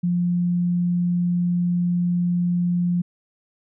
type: tone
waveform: sine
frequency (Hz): 175.7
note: F3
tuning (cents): +11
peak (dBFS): -18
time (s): 0.03-3.02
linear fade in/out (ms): 10
effects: none